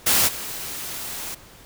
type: noise with level steps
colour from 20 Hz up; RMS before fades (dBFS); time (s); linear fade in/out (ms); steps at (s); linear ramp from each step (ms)
white; -18 / -32; 0.06-1.35; 10; 0.27; 20
effects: pink hiss -47 dBFS RMS until 1.65 s